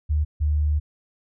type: tone pair in turn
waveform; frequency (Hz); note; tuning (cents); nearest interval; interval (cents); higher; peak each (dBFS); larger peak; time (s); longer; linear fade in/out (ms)
sine; 75.4 / 74.97; D2 / D2; +46 / +36; unison; 10; first; -18; neither; 0.09-0.25 / 0.4-0.8; second; 20
effects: none